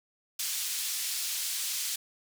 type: band-pass noise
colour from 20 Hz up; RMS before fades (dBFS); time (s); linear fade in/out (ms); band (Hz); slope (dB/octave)
pink; -33; 0.39-1.96; 5; 4100 to 16000; 12
effects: none